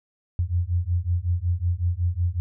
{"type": "beating tone pair", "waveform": "sine", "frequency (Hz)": [85.2, 90.6], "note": ["F2", "F#2"], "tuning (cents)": [-42, -36], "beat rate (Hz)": 5.4, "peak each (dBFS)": -24, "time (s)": [0.39, 2.4], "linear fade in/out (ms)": 0, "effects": []}